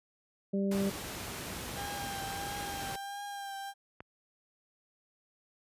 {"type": "harmonic tone", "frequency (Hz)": 197, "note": "G3", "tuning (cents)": 9, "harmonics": [1, 2, 3], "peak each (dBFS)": [-29, -35, -39], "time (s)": [0.53, 0.9], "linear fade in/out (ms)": 10}
{"type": "noise", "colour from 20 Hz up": "pink", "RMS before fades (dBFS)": -40, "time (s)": [0.71, 2.96], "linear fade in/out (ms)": 5}
{"type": "tone with vibrato", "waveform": "35% pulse", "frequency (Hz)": 799, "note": "G5", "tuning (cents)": 33, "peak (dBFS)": -37, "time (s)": [1.74, 3.74], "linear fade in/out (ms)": 50, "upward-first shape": "triangle", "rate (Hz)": 1.5, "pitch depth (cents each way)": 31}
{"type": "click", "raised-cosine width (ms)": 0.5, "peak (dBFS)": -29, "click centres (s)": 4.005}
{"effects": ["high-pass 60 Hz 12 dB/octave", "resampled to 32000 Hz"]}